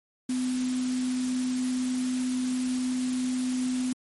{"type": "tone in noise", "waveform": "sine", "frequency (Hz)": 253.6, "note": "B3", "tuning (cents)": 46, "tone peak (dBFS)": -25, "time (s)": [0.29, 3.93], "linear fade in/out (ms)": 5, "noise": "white", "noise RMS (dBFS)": -39, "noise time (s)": [0.29, 3.93], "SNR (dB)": 11, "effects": ["MP3 48 kbps"]}